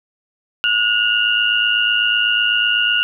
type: tone cluster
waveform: sine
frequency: 1448 / 2774 / 2882 Hz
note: F#6 / F7 / F#7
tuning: -38 / -12 / -46 cents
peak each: -18 dBFS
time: 0.64-3.03 s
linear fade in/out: 0 ms
effects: none